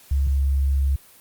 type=tone pair in turn; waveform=sine; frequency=69 / 68.68 Hz; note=C#2 / C#2; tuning=-7 / -15 cents; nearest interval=unison; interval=8 cents; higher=first; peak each=-17 dBFS; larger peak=neither; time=0.11-0.27 / 0.27-0.96 s; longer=second; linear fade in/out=5 ms; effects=white hiss -50 dBFS RMS until 1.2 s + Opus 48 kbps